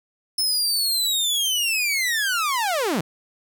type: linear sweep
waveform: sawtooth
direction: down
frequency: 5260 to 138.59 Hz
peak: -17 dBFS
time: 0.38-3.01 s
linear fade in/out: 5 ms
effects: none